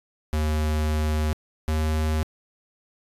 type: tone pair in turn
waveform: square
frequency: 76.8 / 77.87 Hz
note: D#2 / D#2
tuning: -22 / +2 cents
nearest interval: unison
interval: 24 cents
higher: second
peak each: -22 dBFS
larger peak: neither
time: 0.33-1.33 / 1.68-2.23 s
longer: first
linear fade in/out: 0 ms
effects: resampled to 32000 Hz